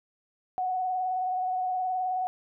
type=tone with vibrato; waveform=sine; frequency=740 Hz; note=F#5; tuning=in tune; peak=-26 dBFS; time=0.58-2.27 s; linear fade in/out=0 ms; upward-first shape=sine; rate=19 Hz; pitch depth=28 cents each way; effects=none